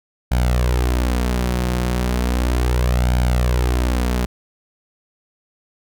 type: tone with flanger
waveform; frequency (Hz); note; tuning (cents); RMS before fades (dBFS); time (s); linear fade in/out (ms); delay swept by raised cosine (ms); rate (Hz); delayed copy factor
sawtooth; 61.4; B1; -9; -18; 0.31-4.26; 10; 1.3 to 5.6; 0.35; +0.6
effects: none